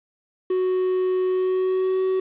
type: tone with pitch glide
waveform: triangle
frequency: 370 to 376.5 Hz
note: F#4 to F#4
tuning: 0 to +30 cents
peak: -17 dBFS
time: 0.5-2.2 s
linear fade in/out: 5 ms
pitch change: +30 cents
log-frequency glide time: 1.27-2.03 s
effects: resampled to 8000 Hz + 8-bit